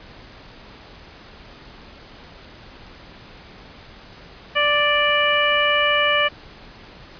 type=harmonic tone; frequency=587.3 Hz; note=D5; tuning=in tune; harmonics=1 / 2 / 3 / 4 / 5; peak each=-22 / -22 / -22 / -22 / -22 dBFS; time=4.55-6.29 s; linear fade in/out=20 ms; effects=pink hiss -43 dBFS RMS until 7.19 s + resampled to 11025 Hz

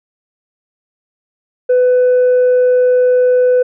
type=tone with tanh clipping; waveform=sine; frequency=500 Hz; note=B4; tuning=21 cents sharp; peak=-8 dBFS; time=1.69-3.63 s; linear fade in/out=10 ms; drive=1 dB; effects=none

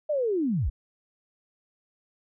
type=linear sweep; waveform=sine; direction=down; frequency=622.3 to 38.89 Hz; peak=-23 dBFS; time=0.09-0.7 s; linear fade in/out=10 ms; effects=none

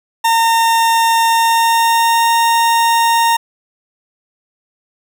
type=tone with pitch glide; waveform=40% pulse; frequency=914 to 924.1 Hz; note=A#5 to A#5; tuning=-34 to -15 cents; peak=-9 dBFS; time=0.24-3.37 s; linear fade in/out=10 ms; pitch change=+19 cents; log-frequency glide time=1.26-2.31 s; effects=none

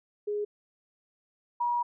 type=tone pair in turn; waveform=sine; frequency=415.3 / 959.6 Hz; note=G#4 / A#5; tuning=0 / +50 cents; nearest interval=octave + major second; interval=1450 cents; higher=second; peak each=-28 / -25 dBFS; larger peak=second; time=0.27-0.45 / 1.6-1.83 s; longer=second; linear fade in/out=10 ms; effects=none

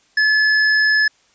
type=tone; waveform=square; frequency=1720 Hz; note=A6; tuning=40 cents flat; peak=-13 dBFS; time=0.17-1.08 s; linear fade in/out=5 ms; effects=white hiss -57 dBFS RMS until 1.34 s + resampled to 16000 Hz

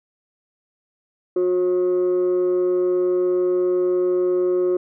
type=tone pair together; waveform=sine; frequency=361.7 / 542 Hz; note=F#4 / C#5; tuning=-39 / -39 cents; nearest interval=perfect fifth; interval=700 cents; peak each=-15 / -25 dBFS; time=1.36-4.77 s; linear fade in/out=5 ms; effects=tanh soft clip ceiling -14 dBFS

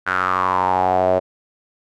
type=tone with band-pass filter sweep; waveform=sawtooth; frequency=92.5 Hz; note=F#2; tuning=in tune; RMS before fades=-18 dBFS; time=0.06-1.2 s; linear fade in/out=20 ms; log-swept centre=1500 to 590 Hz; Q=6.3; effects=none

